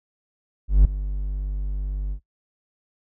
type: tone with ADSR envelope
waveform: triangle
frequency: 49 Hz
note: G1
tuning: in tune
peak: -6 dBFS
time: 0.68-2.2 s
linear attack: 170 ms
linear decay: 4 ms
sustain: -16 dB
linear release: 83 ms
effects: noise-tail reverb RT60 0.1 s tail -20 dB re dry